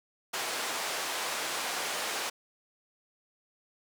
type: band-pass noise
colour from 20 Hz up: pink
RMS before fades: -34 dBFS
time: 0.33-2.3 s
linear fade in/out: 10 ms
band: 580 to 9900 Hz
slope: 12 dB/octave
effects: none